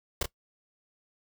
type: noise with echo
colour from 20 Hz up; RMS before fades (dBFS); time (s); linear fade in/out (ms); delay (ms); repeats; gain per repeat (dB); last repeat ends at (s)
pink; -27; 0.21-0.23; 5; 29; 1; -6; 0.259
effects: noise-tail reverb RT60 0.1 s tail -19 dB re dry